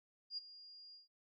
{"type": "tone with ADSR envelope", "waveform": "sine", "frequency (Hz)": 4829, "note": "D8", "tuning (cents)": 47, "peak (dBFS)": -38, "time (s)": [0.3, 1.08], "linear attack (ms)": 74, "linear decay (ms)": 19, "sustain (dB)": -16, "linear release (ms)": 140, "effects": []}